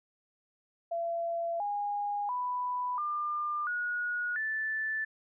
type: tone with pitch steps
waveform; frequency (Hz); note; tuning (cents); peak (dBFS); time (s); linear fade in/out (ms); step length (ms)
sine; 677 / 819.2 / 991.2 / 1199.3 / 1451.2 / 1755.9; E5 / G#5 / B5 / D6 / F#6 / A6; +46 / -24 / +6 / +36 / -34 / -4; -30; 0.91-5.05; 10; 690
effects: none